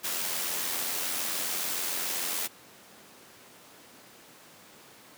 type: noise with amplitude modulation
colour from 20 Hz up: white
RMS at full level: -30 dBFS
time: 0.03-2.48 s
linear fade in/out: 20 ms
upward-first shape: sine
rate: 87 Hz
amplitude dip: 35%
effects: pink hiss -52 dBFS RMS until 5.17 s + high-pass 200 Hz 12 dB/octave